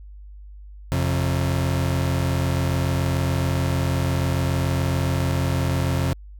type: tone pair together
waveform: 35% pulse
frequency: 87.31 / 134 Hz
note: F2 / C3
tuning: 0 / +42 cents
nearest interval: perfect fifth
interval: 742 cents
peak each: -21 dBFS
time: 0.92-6.13 s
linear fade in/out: 0 ms
effects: added 50 Hz sine -38 dBFS peak until 6.39 s